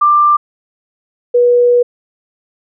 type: tone pair in turn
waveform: sine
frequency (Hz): 1185 / 485.7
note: D6 / B4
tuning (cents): +15 / -29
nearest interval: octave + minor third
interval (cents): 1544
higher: first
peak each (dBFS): -6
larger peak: neither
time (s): 0.01-0.37 / 1.34-1.83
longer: second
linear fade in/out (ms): 10
effects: none